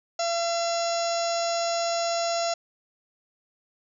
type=harmonic tone with a mistuned harmonic; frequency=679 Hz; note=F5; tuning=49 cents flat; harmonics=1 / 2 / 3 / 4 / 5 / 6 / 7 / 8 / 9 / 10; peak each=-25 / -35 / -42 / -40 / -43 / -37 / -39 / -36 / -44 / -36 dBFS; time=0.19-2.54 s; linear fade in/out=5 ms; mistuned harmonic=7; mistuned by=+21 cents; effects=none